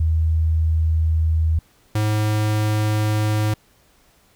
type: tone pair in turn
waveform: sine / square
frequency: 80 / 106.79 Hz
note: D#2 / G#2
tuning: +49 / +49 cents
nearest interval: perfect fourth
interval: 500 cents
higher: second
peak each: -15 / -18 dBFS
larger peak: first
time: 0-1.59 / 1.95-3.54 s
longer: neither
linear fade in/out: 5 ms
effects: pink hiss -57 dBFS RMS until 4.35 s